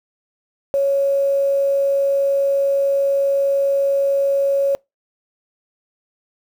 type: tone with quantisation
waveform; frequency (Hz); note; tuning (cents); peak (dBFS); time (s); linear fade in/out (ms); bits
sine; 554.4; C#5; 0; -14; 0.74-4.75; 0; 7
effects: noise-tail reverb RT60 0.2 s tail -25 dB re dry